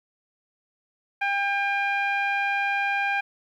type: tone with low-pass filter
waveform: sawtooth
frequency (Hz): 800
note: G5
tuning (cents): +35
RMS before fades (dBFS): -25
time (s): 1.21-3.21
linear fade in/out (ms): 10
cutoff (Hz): 2100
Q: 9.8
effects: 10-bit